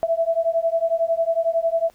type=beating tone pair; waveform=sine; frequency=657 / 668 Hz; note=E5 / E5; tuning=-6 / +23 cents; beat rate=11 Hz; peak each=-21 dBFS; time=0.03-1.9 s; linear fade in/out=0 ms; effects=pink hiss -58 dBFS RMS until 1.94 s